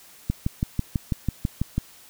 click train, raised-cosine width 5 ms, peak -10 dBFS, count 10, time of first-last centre 0.3-1.78 s, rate 6.08 Hz, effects white hiss -50 dBFS RMS until 2.09 s

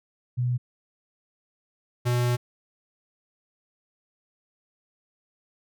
sine / square tone pair in turn, 123.47 / 122.19 Hz, B2 / B2, 0 / -18 cents, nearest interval unison, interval 18 cents, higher first, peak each -22 dBFS, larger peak neither, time 0.37-0.58 / 2.05-2.37 s, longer second, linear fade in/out 20 ms, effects none

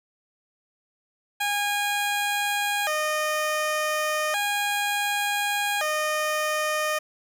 15% pulse tone with vibrato, 708 Hz, F5, 23 cents sharp, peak -17 dBFS, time 1.4-6.99 s, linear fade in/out 10 ms, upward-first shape square, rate 0.34 Hz, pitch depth 250 cents each way, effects none

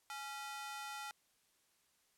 sawtooth ring-modulated tone, 1108 Hz, C#6, 1 cent flat, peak -37 dBFS, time 0.1-1.11 s, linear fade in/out 0 ms, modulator 269 Hz, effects white hiss -75 dBFS RMS until 2.17 s + low-pass 12000 Hz 12 dB/octave

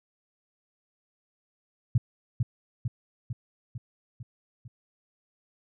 sine tone with echo, 119.7 Hz, A#2, 46 cents sharp, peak -17 dBFS, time 1.95-1.98 s, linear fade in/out 5 ms, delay 450 ms, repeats 6, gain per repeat -4 dB, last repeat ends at 4.68 s, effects none

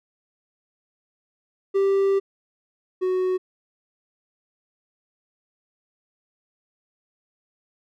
triangle tone pair in turn, 392 / 370 Hz, G4 / F#4, 0 / 0 cents, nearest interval minor second, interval 100 cents, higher first, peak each -15 / -18 dBFS, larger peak first, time 1.74-2.2 / 3.01-3.38 s, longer first, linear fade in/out 20 ms, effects none

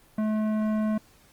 sine tone with tanh clipping, 215.4 Hz, A3, 37 cents flat, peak -25 dBFS, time 0.18-0.98 s, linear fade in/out 5 ms, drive 14 dB, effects pink hiss -58 dBFS RMS until 1.32 s + Opus 24 kbps

